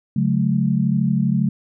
sine tone cluster, 140.9 / 183 / 215.6 Hz, C#3 / F#3 / A3, +29 / -19 / -35 cents, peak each -20 dBFS, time 0.16-1.49 s, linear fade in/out 5 ms, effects none

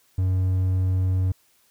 triangle tone, 93 Hz, F#2, 9 cents sharp, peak -17 dBFS, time 0.18-1.32 s, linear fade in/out 5 ms, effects white hiss -62 dBFS RMS until 1.7 s

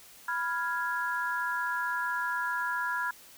sine chord, F diminished, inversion second, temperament equal, 987.8 / 1396.9 / 1661.2 Hz, Cb6 / F6 / Ab6, 0 / 0 / 0 cents, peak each -33 dBFS, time 0.28-3.11 s, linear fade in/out 5 ms, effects white hiss -53 dBFS RMS until 3.37 s

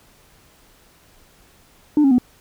sine tone with pitch steps, 298.8 / 272.4 / 248.4 Hz, D4 / C#4 / B3, +30 / -30 / +10 cents, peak -9 dBFS, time 1.97-2.183 s, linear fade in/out 2 ms, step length 71 ms, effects tanh soft clip ceiling -9 dBFS + pink hiss -53 dBFS RMS until 2.4 s

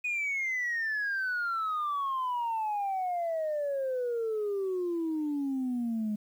sine exponential sweep, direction down, 2489 to 207.7 Hz, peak -27 dBFS, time 0.04-6.16 s, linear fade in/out 10 ms, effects tanh soft clip ceiling -26 dBFS + 10-bit

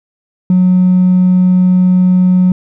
sine tone with hard clipping, 182.8 Hz, F#3, 21 cents flat, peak -6 dBFS, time 0.5-2.52 s, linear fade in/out 2 ms, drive 1 dB, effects none

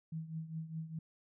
sine tone with tremolo, 160.6 Hz, E3, 45 cents flat, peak -36 dBFS, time 0.12-0.99 s, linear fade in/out 5 ms, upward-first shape triangle, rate 4.9 Hz, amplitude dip 80%, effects none

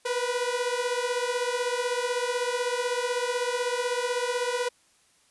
sawtooth beating tone pair, 482.5 / 498.5 Hz, B4 / B4, -40 / +16 cents, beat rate 16 Hz, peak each -25 dBFS, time 0.05-4.69 s, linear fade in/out 10 ms, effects white hiss -63 dBFS RMS until 5.3 s + resampled to 24000 Hz

